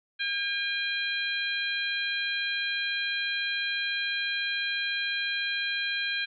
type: harmonic tone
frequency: 806 Hz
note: G5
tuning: 48 cents sharp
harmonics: 2 / 3 / 4 / 5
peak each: -31 / -33 / -34 / -35 dBFS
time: 0.19-6.26 s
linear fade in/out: 20 ms
effects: none